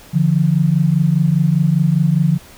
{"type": "tone pair together", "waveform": "sine", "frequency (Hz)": [146.83, 171.8], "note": ["D3", "F3"], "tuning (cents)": [0, -28], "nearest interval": "minor third", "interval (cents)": 272, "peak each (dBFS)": -14, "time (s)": [0.13, 2.38], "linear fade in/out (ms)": 20, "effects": ["pink hiss -42 dBFS RMS until 2.57 s"]}